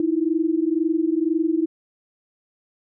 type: tone pair together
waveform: sine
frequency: 313 / 335 Hz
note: D#4 / E4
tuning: +10 / +28 cents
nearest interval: minor second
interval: 118 cents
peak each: -21 / -21 dBFS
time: 0-1.66 s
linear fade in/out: 2 ms
effects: none